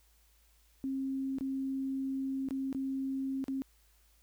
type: tone with dropouts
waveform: sine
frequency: 268.1 Hz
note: C4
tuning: 42 cents sharp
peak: -32 dBFS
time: 0.84-3.62 s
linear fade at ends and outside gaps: 0 ms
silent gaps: 1.385-1.409 / 2.487-2.508 / 2.728-2.748 / 3.441-3.482 s
effects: added 54 Hz sine -65 dBFS peak until 4.22 s + white hiss -69 dBFS RMS until 4.22 s